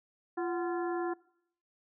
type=harmonic tone with a mistuned harmonic; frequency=345.4 Hz; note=F4; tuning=19 cents flat; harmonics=1 / 2 / 3 / 4 / 5; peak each=-32 / -38 / -42 / -44 / -46 dBFS; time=0.37-1.14 s; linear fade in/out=10 ms; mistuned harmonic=2; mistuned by=+120 cents; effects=noise-tail reverb RT60 0.7 s tail -22 dB re dry